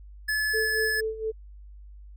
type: tone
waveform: square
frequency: 1719 Hz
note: A6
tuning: 41 cents flat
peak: -25 dBFS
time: 0.28-1.01 s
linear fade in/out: 10 ms
type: tone with tremolo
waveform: sine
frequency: 440 Hz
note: A4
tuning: in tune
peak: -25 dBFS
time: 0.53-1.32 s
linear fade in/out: 20 ms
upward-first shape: sine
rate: 4.3 Hz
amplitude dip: 75%
effects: added 50 Hz sine -43 dBFS peak until 2.16 s